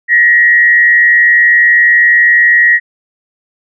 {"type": "tone with frequency modulation", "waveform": "sine", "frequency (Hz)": 1900, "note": "A#6", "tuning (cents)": 33, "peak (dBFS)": -4, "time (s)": [0.08, 2.8], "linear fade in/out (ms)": 50, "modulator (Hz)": 128, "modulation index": 0.49, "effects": []}